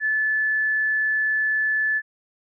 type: tone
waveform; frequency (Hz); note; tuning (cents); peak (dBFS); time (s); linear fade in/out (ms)
sine; 1736; A6; -24; -19; 0-2.02; 50
effects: none